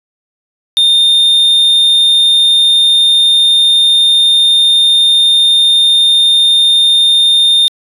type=tone; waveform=triangle; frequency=3636 Hz; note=A#7; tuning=44 cents flat; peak=-4 dBFS; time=0.77-7.68 s; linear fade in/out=0 ms; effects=resampled to 32000 Hz